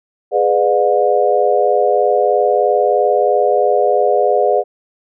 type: chord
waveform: sine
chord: G# diminished seventh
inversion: none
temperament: just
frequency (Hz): 415.3 / 498.4 / 598 / 717.6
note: G#4 / B4 / D5 / F5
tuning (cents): 0 / +16 / +31 / +47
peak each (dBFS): -16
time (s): 0.31-4.64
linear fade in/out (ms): 50
effects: none